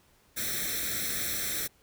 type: noise with comb filter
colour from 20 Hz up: white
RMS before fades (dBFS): -32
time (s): 0.36-1.68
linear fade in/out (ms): 20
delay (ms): 0.52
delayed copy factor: +0.9
effects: pink hiss -64 dBFS RMS until 1.82 s